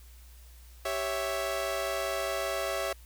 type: chord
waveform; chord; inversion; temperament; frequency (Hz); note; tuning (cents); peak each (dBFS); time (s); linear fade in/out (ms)
sawtooth; C# diminished; second; equal; 392 / 554.4 / 659.3; G4 / C#5 / E5; 0 / 0 / 0; -34 / -30 / -29; 0.85-2.93; 5
effects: added 60 Hz sine -49 dBFS peak until 3.05 s + white hiss -59 dBFS RMS until 3.05 s